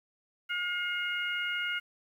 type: harmonic tone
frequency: 714 Hz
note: F5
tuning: 38 cents sharp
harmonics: 2 / 3 / 4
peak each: -33 / -35 / -36 dBFS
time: 0.49-1.8 s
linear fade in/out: 20 ms
effects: 10-bit